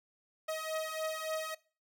sawtooth beating tone pair, 630 / 633.5 Hz, D#5 / D#5, +21 / +31 cents, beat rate 3.5 Hz, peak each -35 / -34 dBFS, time 0.48-1.55 s, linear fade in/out 10 ms, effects noise-tail reverb RT60 0.4 s tail -22 dB re dry

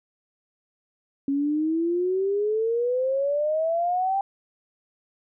sine exponential sweep, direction up, 274.1 to 794 Hz, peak -21 dBFS, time 1.28-4.21 s, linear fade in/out 2 ms, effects none

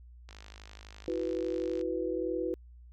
click train, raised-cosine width 0.2 ms, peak -31 dBFS, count 80, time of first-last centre 0.29-1.812 s, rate 51.9 Hz
sine chord, E suspended second, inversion none, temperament just, 329.6 / 370.8 / 494.4 Hz, E4 / F#4 / B4, 0 / +4 / +2 cents, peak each -34 dBFS, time 1.08-2.54 s, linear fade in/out 0 ms
effects added 60 Hz sine -49 dBFS peak until 2.92 s + MP3 96 kbps

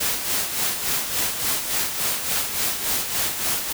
white noise with tremolo, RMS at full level -22 dBFS, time 0-3.73 s, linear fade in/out 10 ms, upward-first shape sine, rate 3.5 Hz, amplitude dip 55%, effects none

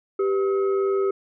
sine tone with frequency modulation, 392 Hz, G4, in tune, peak -19 dBFS, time 0.19-1.11 s, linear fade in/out 5 ms, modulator 887 Hz, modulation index 0.47, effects none

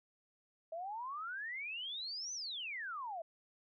sine exponential two-way sweep, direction up then down, 634 to 6180 to 634 Hz, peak -40 dBFS, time 0.72-3.22 s, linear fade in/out 5 ms, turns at 2.33 s, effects none

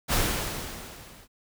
pink noise with level ramp, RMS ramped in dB -22 to -52 dBFS, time 0.08-1.28 s, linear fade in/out 50 ms, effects none

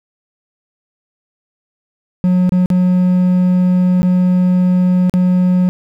triangle tone with dropouts, 181.5 Hz, F#3, 33 cents flat, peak -7 dBFS, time 2.24-5.69 s, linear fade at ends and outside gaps 0 ms, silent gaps 2.493-2.521 / 2.659-2.702 / 4.02-4.03 / 5.096-5.139 s, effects 8-bit

